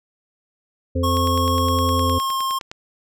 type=harmonic tone; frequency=86.6 Hz; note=F2; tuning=14 cents flat; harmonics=1 / 3 / 5 / 6; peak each=-20 / -24 / -30 / -26 dBFS; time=0.95-2.19 s; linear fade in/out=10 ms
type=tone with pitch glide; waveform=square; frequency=1091 to 1067.3 Hz; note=C#6 to C6; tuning=-28 to +34 cents; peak=-21 dBFS; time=1.03-2.59 s; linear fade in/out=10 ms; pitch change=-38 cents; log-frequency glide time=1.91-2.4 s
type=click train; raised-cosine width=0.2 ms; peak=-16 dBFS; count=16; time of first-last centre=1.17-2.715 s; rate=9.71 Hz
effects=none